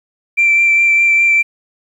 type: tone with vibrato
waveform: sine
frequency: 2349 Hz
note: D7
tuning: in tune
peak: -7 dBFS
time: 0.37-1.43 s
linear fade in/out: 20 ms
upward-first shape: sine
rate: 4.9 Hz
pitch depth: 13 cents each way
effects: tanh soft clip ceiling -4 dBFS + 8-bit